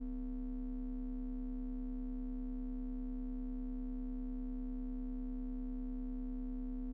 triangle ring-modulated tone, 110 Hz, A2, in tune, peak -33 dBFS, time 0-6.93 s, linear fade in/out 20 ms, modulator 145 Hz, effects none

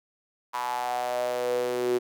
sawtooth tone with high-pass filter sweep, 123.47 Hz, B2, in tune, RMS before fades -28 dBFS, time 0.53-1.99 s, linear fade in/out 20 ms, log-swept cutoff 980 to 360 Hz, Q 7.2, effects none

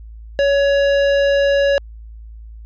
sine tone with hard clipping, 561 Hz, C#5, 21 cents sharp, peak -14 dBFS, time 0.39-1.78 s, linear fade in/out 0 ms, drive 13 dB, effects added 55 Hz sine -33 dBFS peak until 2.65 s + resampled to 16000 Hz

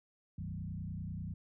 sine tone with frequency modulation, 129.8 Hz, C3, 13 cents flat, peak -38 dBFS, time 0.38-1.34 s, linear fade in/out 5 ms, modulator 30.1 Hz, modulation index 2.2, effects none

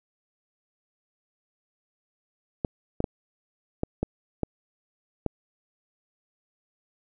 clicks, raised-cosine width 2 ms, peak -12 dBFS, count 7, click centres 2.648 / 3.004 / 3.042 / 3.834 / 4.03 / 4.433 / 5.263 s, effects none

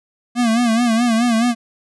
square tone with vibrato, 233.1 Hz, A#3, in tune, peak -14 dBFS, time 0.35-1.55 s, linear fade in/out 50 ms, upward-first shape sine, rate 4.7 Hz, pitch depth 91 cents each way, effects resampled to 24000 Hz

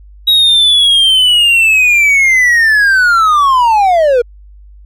triangle linear sweep, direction down, 3828 to 463 Hz, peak -4 dBFS, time 0.27-4.22 s, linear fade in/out 10 ms, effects added 50 Hz sine -34 dBFS peak until 4.85 s

